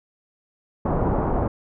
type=low-pass noise; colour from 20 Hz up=pink; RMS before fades=-22 dBFS; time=0.85-1.48 s; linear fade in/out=5 ms; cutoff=1000 Hz; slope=24 dB/octave; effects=none